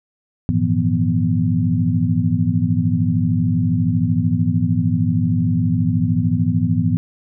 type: tone cluster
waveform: sine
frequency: 100 / 113.5 / 160.9 / 173.9 / 246.7 Hz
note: G2 / A#2 / E3 / F3 / B3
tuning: +35 / -46 / -42 / -7 / -2 cents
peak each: -21 dBFS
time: 0.49-6.97 s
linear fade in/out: 0 ms
effects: none